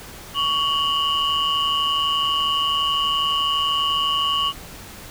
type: tone cluster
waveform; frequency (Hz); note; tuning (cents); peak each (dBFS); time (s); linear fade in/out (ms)
sine; 1120 / 2872 / 3024; C#6 / F7 / F#7; +18 / +48 / +37; -21 / -21 / -24; 0.34-4.53; 50
effects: tanh soft clip ceiling -12 dBFS + pink hiss -39 dBFS RMS until 5.1 s